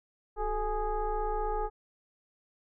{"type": "tone with frequency modulation", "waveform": "sine", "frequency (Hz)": 432.7, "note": "A4", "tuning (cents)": -29, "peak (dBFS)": -28, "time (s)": [0.36, 1.7], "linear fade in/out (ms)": 50, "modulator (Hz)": 405, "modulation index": 1.5, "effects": []}